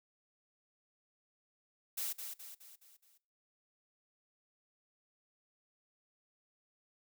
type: noise with echo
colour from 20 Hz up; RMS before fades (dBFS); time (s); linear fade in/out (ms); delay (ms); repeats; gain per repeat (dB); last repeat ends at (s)
blue; -38; 1.97-2.13; 10; 210; 5; -6; 3.18
effects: noise-tail reverb RT60 0.4 s tail -21 dB re dry